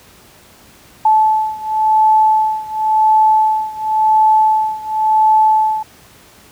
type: beating tone pair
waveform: sine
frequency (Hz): 868 / 868.93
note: A5 / A5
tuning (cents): -24 / -22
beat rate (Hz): 0.93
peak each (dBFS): -12 / -14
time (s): 1.05-5.83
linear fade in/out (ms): 5
effects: pink hiss -44 dBFS RMS until 6.51 s + high-pass 60 Hz 12 dB/octave